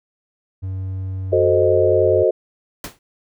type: tone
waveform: triangle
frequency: 94.6 Hz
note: F#2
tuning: 39 cents sharp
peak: -21 dBFS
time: 0.62-2.24 s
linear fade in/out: 20 ms
type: chord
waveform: sine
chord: F# diminished seventh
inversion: none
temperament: equal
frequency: 370 / 440 / 523.3 / 622.3 Hz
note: F#4 / A4 / C5 / Eb5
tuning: 0 / 0 / 0 / 0 cents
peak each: -18 dBFS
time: 1.32-2.31 s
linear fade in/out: 10 ms
type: noise with exponential decay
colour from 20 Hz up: pink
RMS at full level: -26 dBFS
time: 2.84-2.99 s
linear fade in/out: 2 ms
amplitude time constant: 32 ms
effects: none